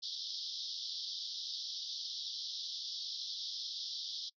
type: band-pass noise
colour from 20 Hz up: white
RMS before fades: -42 dBFS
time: 0.02-4.3 s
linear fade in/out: 20 ms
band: 3300 to 5500 Hz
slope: 96 dB/octave
effects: noise-tail reverb RT60 0.1 s tail -24 dB re dry